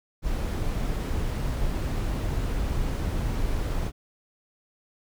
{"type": "noise", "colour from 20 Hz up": "brown", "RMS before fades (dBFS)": -27, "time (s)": [0.22, 3.92], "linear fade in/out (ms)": 50, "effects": []}